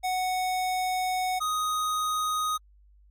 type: tone pair in turn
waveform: square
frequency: 740 / 1248.5 Hz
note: F#5 / D#6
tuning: 0 / +6 cents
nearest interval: major sixth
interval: 906 cents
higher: second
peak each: -26 / -26 dBFS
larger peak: neither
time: 0.03-1.4 / 1.4-2.58 s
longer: first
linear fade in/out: 20 ms
effects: added 50 Hz sine -54 dBFS peak until 3.1 s + MP3 64 kbps